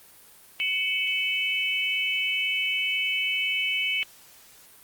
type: tone cluster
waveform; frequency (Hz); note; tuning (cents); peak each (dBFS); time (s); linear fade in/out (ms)
sine; 2241 / 2601 / 3006; C#7 / E7 / F#7; +18 / -24 / +27; -28; 0.6-4.03; 0
effects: white hiss -52 dBFS RMS until 4.83 s + Opus 32 kbps